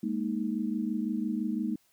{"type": "chord", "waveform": "sine", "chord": "Ab suspended second", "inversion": "none", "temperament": "just", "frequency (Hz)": [207.7, 233.6, 311.5], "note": ["Ab3", "Bb3", "Eb4"], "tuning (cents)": [0, 4, 2], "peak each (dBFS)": [-32, -32, -34], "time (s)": [0.03, 1.76], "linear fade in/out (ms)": 5, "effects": ["white hiss -68 dBFS RMS until 1.92 s"]}